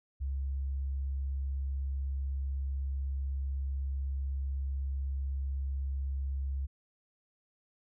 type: tone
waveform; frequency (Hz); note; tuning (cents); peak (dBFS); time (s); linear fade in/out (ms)
sine; 68; C#2; -33; -31; 0.2-6.67; 20
effects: none